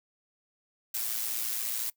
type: noise with amplitude modulation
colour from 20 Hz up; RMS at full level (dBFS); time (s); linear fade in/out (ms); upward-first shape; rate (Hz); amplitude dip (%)
blue; -30; 0.94-1.9; 5; sine; 114; 55
effects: noise-tail reverb RT60 0.1 s tail -21 dB re dry